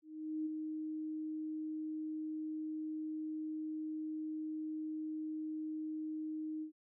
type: tone with ADSR envelope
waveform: sine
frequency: 311.1 Hz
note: D#4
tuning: in tune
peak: -34 dBFS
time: 0.02-6.72 s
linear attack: 440 ms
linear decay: 15 ms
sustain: -4 dB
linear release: 100 ms
effects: none